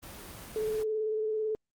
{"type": "noise", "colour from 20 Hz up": "pink", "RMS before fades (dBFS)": -45, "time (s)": [0.02, 0.84], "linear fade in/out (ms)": 20}
{"type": "tone with vibrato", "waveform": "sine", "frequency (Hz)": 433.3, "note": "A4", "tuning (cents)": -27, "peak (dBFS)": -28, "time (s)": [0.56, 1.55], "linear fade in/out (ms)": 0, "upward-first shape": "square", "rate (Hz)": 18, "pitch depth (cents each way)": 18}
{"effects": ["Opus 24 kbps"]}